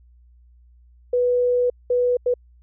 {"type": "tone bursts at uneven times", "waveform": "sine", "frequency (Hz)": 492, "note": "B4", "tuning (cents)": -7, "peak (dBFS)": -16, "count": 3, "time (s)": [[1.13, 1.7], [1.9, 2.17], [2.26, 2.34]], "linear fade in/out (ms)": 5, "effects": ["added 60 Hz sine -49 dBFS peak until 2.62 s"]}